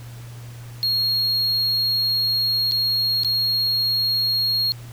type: tone with dropouts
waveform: triangle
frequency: 4279 Hz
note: C8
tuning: 38 cents sharp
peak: -17 dBFS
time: 0.83-4.72 s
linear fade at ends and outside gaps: 0 ms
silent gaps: 2.713-2.72 / 3.234-3.247 s
effects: added 119 Hz sine -35 dBFS peak until 4.92 s + pink hiss -46 dBFS RMS until 4.92 s

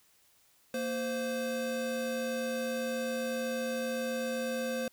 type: tone pair together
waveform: square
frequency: 232.2 / 519.2 Hz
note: A#3 / C5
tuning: -7 / -13 cents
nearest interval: octave + major second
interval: 1394 cents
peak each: -37 / -34 dBFS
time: 0.74-4.88 s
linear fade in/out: 2 ms
effects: white hiss -66 dBFS RMS until 4.92 s

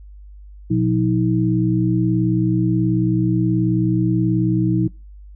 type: tone cluster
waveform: sine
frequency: 119.7 / 178.3 / 318.7 Hz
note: A#2 / F3 / D#4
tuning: +46 / +36 / +42 cents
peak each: -19 dBFS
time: 0.7-4.88 s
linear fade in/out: 10 ms
effects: noise-tail reverb RT60 0.3 s tail -24 dB re dry + added 50 Hz sine -37 dBFS peak until 5.35 s

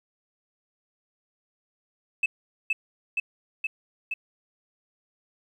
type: tone with echo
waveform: sine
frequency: 2617 Hz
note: E7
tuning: 13 cents flat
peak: -18 dBFS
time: 2.23-2.26 s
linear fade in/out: 5 ms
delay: 470 ms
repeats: 4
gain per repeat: -2 dB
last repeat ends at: 4.14 s
effects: tanh soft clip ceiling -17 dBFS + 10-bit

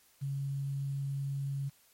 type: tone with quantisation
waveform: sine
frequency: 138.59 Hz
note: C#3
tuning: in tune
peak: -32 dBFS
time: 0.21-1.7 s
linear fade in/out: 20 ms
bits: 10
effects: white hiss -65 dBFS RMS until 1.93 s + MP3 64 kbps

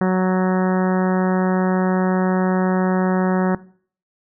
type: harmonic tone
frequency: 185.5 Hz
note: F#3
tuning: 5 cents sharp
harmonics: 1 / 2 / 3 / 4 / 5 / 6 / 7 / 8 / 9 / 10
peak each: -16 / -22 / -26 / -28 / -30 / -32 / -33 / -34 / -35 / -36 dBFS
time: 0.01-3.55 s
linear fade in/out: 2 ms
effects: noise-tail reverb RT60 0.5 s tail -20 dB re dry

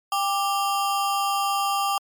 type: ring-modulated tone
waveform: square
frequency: 987.8 Hz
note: B5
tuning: in tune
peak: -19 dBFS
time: 0.12-1.98 s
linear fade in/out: 2 ms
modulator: 191 Hz
effects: MP3 96 kbps

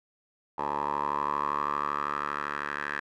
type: tone with band-pass filter sweep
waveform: 10% pulse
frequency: 72.6 Hz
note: D2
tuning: 19 cents flat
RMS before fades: -31 dBFS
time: 0.58-3 s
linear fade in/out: 5 ms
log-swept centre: 860 to 1600 Hz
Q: 5.5
effects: none

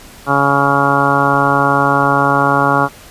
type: harmonic tone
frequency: 140.2 Hz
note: C#3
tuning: 20 cents sharp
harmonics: 1 / 2 / 3 / 4 / 5 / 6 / 7 / 8 / 9 / 10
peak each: -20 / -19 / -22 / -20 / -21 / -17 / -22 / -16 / -22 / -17 dBFS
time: 0.26-2.89 s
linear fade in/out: 50 ms
effects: pink hiss -38 dBFS RMS until 3.1 s + resampled to 32000 Hz

